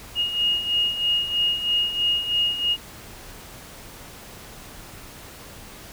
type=beating tone pair; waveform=sine; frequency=2860 / 2863.1 Hz; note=F7 / F7; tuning=+41 / +42 cents; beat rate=3.1 Hz; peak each=-27 / -21 dBFS; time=0.15-2.77 s; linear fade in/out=50 ms; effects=pink hiss -42 dBFS RMS until 5.92 s